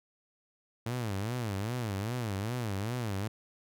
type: tone with vibrato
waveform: sawtooth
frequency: 110 Hz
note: A2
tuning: in tune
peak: -28 dBFS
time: 0.86-3.28 s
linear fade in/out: 5 ms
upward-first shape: sine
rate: 2.5 Hz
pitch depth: 230 cents each way
effects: none